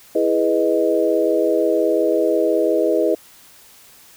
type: chord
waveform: sine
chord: E major seventh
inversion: none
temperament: equal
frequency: 329.6 / 415.3 / 493.9 / 622.3 Hz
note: E4 / G#4 / B4 / D#5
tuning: 0 / 0 / 0 / 0 cents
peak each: -20 dBFS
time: 0.15-3.15 s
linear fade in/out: 5 ms
effects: white hiss -47 dBFS RMS until 4.16 s